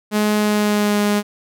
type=tone with pitch glide; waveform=sawtooth; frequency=210.8 to 206.6 Hz; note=G#3 to G#3; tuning=+26 to -9 cents; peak=-11 dBFS; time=0.11-1.23 s; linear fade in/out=50 ms; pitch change=-35 cents; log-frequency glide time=0.36-1 s; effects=none